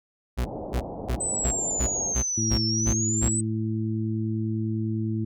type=tone bursts; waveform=40% pulse; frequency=61.74 Hz; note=B1; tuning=in tune; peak=-22 dBFS; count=9; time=0.37-3.295 s; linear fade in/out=20 ms; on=85 ms; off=270 ms
type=low-pass noise; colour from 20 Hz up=white; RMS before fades=-35 dBFS; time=0.41-2.16 s; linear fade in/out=50 ms; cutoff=800 Hz; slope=48 dB/octave
type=linear two-way sweep; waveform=sine; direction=down then up; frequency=8130 to 5350 to 8130 Hz; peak=-25 dBFS; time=1.2-3.41 s; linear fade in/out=10 ms; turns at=2.66 s
type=harmonic tone; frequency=110 Hz; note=A2; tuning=in tune; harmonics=1 / 2 / 3; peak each=-27 / -29 / -32 dBFS; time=2.37-5.25 s; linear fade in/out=10 ms
effects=none